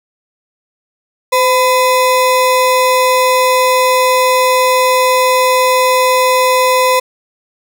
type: ring-modulated tone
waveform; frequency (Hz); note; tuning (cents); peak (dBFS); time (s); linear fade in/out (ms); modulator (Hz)
square; 759; F#5; +44; -6; 1.32-7; 10; 245
effects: 7-bit